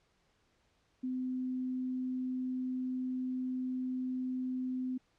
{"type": "tone", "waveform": "sine", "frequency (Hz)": 255.6, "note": "C4", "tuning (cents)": -40, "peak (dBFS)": -33, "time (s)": [1.03, 4.98], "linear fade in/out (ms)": 10, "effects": ["pink hiss -73 dBFS RMS until 5.18 s", "low-pass 6000 Hz 12 dB/octave"]}